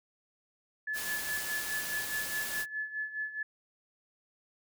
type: tone with tremolo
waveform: sine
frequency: 1723 Hz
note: A6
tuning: 37 cents flat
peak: -31 dBFS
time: 0.87-3.43 s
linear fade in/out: 5 ms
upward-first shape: sine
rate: 4.8 Hz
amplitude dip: 75%
type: noise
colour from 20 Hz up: white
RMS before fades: -38 dBFS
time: 0.93-2.66 s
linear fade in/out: 50 ms
effects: none